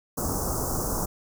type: band-stop noise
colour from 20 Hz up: pink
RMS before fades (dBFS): -28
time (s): 0.17-1.06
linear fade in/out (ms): 10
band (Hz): 1300 to 5600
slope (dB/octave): 48
effects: none